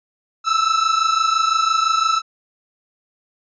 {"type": "tone pair together", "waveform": "45% pulse", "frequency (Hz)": [1305, 1330.9], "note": ["E6", "E6"], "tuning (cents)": [-18, 16], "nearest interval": "unison", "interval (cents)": 34, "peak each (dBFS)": -18, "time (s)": [0.44, 2.22], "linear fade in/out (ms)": 50, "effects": ["resampled to 16000 Hz"]}